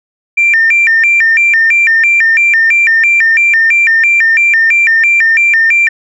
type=tone with vibrato; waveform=sine; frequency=2068 Hz; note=C7; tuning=21 cents flat; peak=-4 dBFS; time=0.37-5.89 s; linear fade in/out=10 ms; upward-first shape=square; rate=3 Hz; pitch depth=230 cents each way; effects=tanh soft clip ceiling -1 dBFS